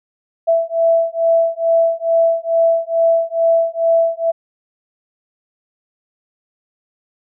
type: beating tone pair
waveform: sine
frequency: 662 / 664.3 Hz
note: E5 / E5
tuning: +7 / +13 cents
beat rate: 2.3 Hz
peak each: -15 dBFS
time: 0.47-4.32 s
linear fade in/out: 20 ms
effects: none